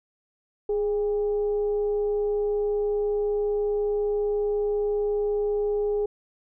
sine tone with frequency modulation, 415.3 Hz, G#4, in tune, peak -22 dBFS, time 0.69-6.06 s, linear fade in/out 5 ms, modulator 388 Hz, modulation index 0.25, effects none

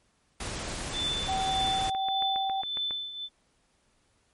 pink noise, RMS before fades -35 dBFS, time 0.4-1.9 s, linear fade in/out 5 ms
sine tone with tremolo, 3520 Hz, A7, in tune, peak -27 dBFS, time 0.92-3.29 s, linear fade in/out 50 ms, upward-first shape triangle, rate 1.7 Hz, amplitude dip 75%
sine tone with pitch glide, 765 to 773.9 Hz, G5 to G5, -42 to -22 cents, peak -27 dBFS, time 1.28-2.62 s, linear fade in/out 10 ms, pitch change +20 cents, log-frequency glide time 1.54-2.23 s
click train, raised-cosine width 0.5 ms, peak -25 dBFS, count 12, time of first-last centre 1.4-2.909 s, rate 7.29 Hz
effects pink hiss -69 dBFS RMS until 4.33 s + MP3 48 kbps

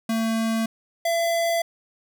square tone pair in turn, 224.9 / 673.9 Hz, A3 / E5, +38 / +38 cents, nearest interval octave + perfect fifth, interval 1900 cents, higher second, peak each -22 / -21 dBFS, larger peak second, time 0.09-0.66 / 1.05-1.62 s, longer neither, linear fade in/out 5 ms, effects none

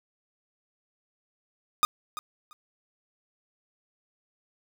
45% pulse tone with echo, 1230 Hz, D#6, 20 cents flat, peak -18 dBFS, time 1.83-1.85 s, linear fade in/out 0 ms, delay 340 ms, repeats 2, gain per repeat -15 dB, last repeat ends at 2.53 s, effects none

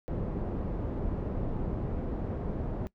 pink low-pass noise, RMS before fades -33 dBFS, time 0.08-2.87 s, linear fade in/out 0 ms, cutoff 490 Hz, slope 12 dB/octave, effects noise-tail reverb RT60 0.1 s tail -20 dB re dry

